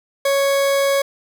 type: tone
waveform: 40% pulse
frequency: 554.4 Hz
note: C#5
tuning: in tune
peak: -14 dBFS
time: 0.25-1.02 s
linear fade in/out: 5 ms
effects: none